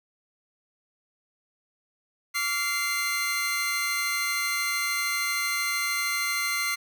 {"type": "tone cluster", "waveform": "sawtooth", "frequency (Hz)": [1148, 1391, 2080], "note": ["D6", "F6", "C7"], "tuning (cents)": [-40, -7, -11], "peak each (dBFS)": [-31, -30, -23], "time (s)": [2.34, 6.76], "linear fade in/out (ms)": 20, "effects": []}